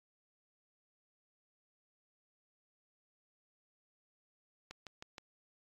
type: click train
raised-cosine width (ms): 0.2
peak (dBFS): -29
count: 4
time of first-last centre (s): 4.71-5.182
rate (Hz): 6.36
effects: AAC 64 kbps